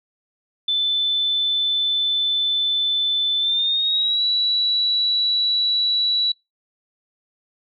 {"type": "tone with pitch glide", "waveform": "sine", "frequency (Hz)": [3520, 3928], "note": ["A7", "B7"], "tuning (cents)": [0, -10], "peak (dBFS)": -17, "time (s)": [0.68, 6.32], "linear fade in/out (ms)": 5, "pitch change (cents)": 190, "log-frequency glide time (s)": [3.39, 4.23], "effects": ["noise-tail reverb RT60 0.2 s tail -24 dB re dry"]}